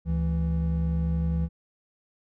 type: tone pair together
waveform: triangle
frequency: 72.3 / 165.34 Hz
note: D2 / E3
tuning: -27 / +6 cents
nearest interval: octave + major second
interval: 1433 cents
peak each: -24 dBFS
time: 0.05-1.49 s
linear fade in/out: 50 ms
effects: none